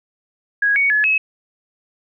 sine tone with pitch steps, 1654 / 2234 / 1705 / 2574 Hz, G#6 / C#7 / G#6 / E7, -8 / +13 / +45 / -42 cents, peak -13 dBFS, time 0.62-1.18 s, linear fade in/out 5 ms, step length 140 ms, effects none

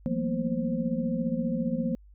sine tone cluster, 169.6 / 186.9 / 225.8 / 240.7 / 526 Hz, E3 / F#3 / A3 / B3 / C5, +50 / +18 / +45 / -44 / +9 cents, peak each -33 / -35 / -31 / -30 / -35 dBFS, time 0.06-1.95 s, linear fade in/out 0 ms, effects added 50 Hz sine -50 dBFS peak until 2.14 s

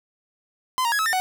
45% pulse tone with pitch steps, 1026 / 935 / 1669 / 1293 / 1804 / 745 Hz, C6 / A#5 / G#6 / E6 / A6 / F#5, -34 / +5 / +8 / -34 / +43 / +12 cents, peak -20 dBFS, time 0.78-1.2 s, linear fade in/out 0 ms, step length 70 ms, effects none

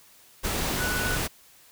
sine tone in noise, 1480 Hz, F#6, in tune, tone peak -29 dBFS, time 0.79-1.17 s, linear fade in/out 20 ms, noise pink, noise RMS -28 dBFS, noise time 0.43-1.28 s, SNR -4 dB, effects white hiss -55 dBFS RMS until 1.71 s

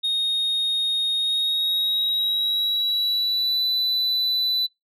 sine tone with pitch glide, 3720 to 3987 Hz, A#7 to B7, -4 to +16 cents, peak -17 dBFS, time 0.03-4.67 s, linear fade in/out 20 ms, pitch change +120 cents, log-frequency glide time 1.16-3.64 s, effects noise-tail reverb RT60 0.2 s tail -23 dB re dry + tanh soft clip ceiling -19 dBFS

